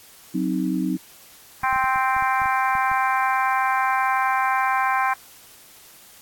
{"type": "chord", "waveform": "sine", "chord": "C diminished", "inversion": "second", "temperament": "equal", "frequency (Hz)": [185, 261.6, 311.1], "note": ["Gb3", "C4", "Eb4"], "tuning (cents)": [0, 0, 0], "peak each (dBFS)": -25, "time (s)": [0.34, 0.97], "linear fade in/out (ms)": 10}
{"type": "harmonic tone", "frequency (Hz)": 261.6, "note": "C4", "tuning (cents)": 0, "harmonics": [3, 4, 5, 6, 7, 8, 9], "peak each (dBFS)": [-23, -22, -30, -26, -33, -33, -32], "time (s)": [1.63, 5.14], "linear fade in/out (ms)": 10}
{"type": "clicks", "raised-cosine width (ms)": 5, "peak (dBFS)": -27, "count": 11, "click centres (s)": [1.634, 1.728, 1.761, 1.841, 1.959, 2.165, 2.224, 2.418, 2.458, 2.753, 2.915]}
{"effects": ["white hiss -48 dBFS RMS until 6.21 s", "AAC 64 kbps"]}